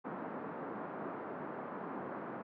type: band-pass noise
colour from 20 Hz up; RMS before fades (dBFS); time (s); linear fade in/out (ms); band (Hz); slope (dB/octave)
pink; -43; 0.04-2.43; 20; 190 to 1400; 24
effects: none